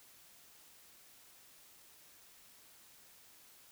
silence, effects white hiss -61 dBFS RMS until 3.71 s

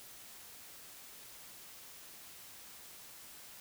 silence, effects white hiss -53 dBFS RMS until 3.6 s

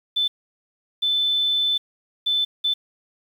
sine tone bursts at uneven times, 3520 Hz, A7, in tune, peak -18 dBFS, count 4, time 0.16-0.28 / 1.02-1.78 / 2.26-2.45 / 2.64-2.74 s, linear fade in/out 10 ms, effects 8-bit

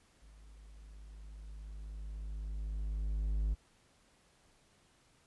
triangle tone with level ramp, 51.91 Hz, G#1, in tune, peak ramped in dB -53 to -27 dBFS, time 0.21-3.55 s, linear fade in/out 20 ms, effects pink hiss -68 dBFS RMS until 5.26 s + resampled to 24000 Hz

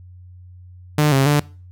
sawtooth tone with pitch steps, 150.1 / 135.5 / 146.7 Hz, D3 / C#3 / D3, +38 / -39 / -2 cents, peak -9 dBFS, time 0.98-1.4 s, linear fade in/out 5 ms, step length 140 ms, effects noise-tail reverb RT60 0.4 s tail -23 dB re dry + added 90 Hz sine -39 dBFS peak until 1.71 s

